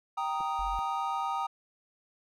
triangle chord, Eb major, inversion first, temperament equal, 784 / 932.3 / 1244.5 Hz, G5 / Bb5 / Eb6, 0 / 0 / 0 cents, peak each -32 dBFS, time 0.17-1.47 s, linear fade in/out 10 ms
clicks, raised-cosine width 2 ms, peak -37 dBFS, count 2, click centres 0.404 / 0.41 s
sine tone, 46.33 Hz, F#1, 3 cents sharp, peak -36 dBFS, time 0.59-0.79 s, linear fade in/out 0 ms
effects none

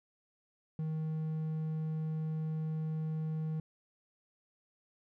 triangle tone, 157.4 Hz, D#3, 20 cents sharp, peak -31 dBFS, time 0.79-3.6 s, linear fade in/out 2 ms, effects none

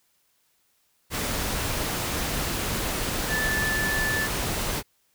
sine tone in noise, 1749 Hz, A6, 11 cents flat, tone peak -25 dBFS, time 3.28-4.29 s, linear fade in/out 50 ms, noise pink, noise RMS -28 dBFS, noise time 1.1-4.83 s, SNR 0 dB, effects white hiss -68 dBFS RMS until 5.14 s

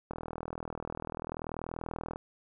click train, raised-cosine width 1 ms, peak -23 dBFS, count 84, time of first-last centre 0.11-2.159 s, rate 40.5 Hz, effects none

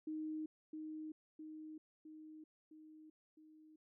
sine tone with echo, 311.1 Hz, D#4, in tune, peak -40 dBFS, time 0.07-0.46 s, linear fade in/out 5 ms, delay 660 ms, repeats 5, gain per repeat -4 dB, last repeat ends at 3.76 s, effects none

